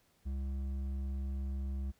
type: tone with hard clipping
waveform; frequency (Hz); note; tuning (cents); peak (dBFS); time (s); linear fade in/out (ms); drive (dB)
sine; 67.5; C#2; -45; -36; 0.25-1.92; 20; 7
effects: pink hiss -71 dBFS RMS until 1.99 s